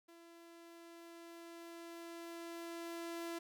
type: tone with level ramp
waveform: sawtooth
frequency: 337.1 Hz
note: E4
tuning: 39 cents sharp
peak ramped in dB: -54 to -37 dBFS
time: 0.08-3.39 s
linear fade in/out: 10 ms
effects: none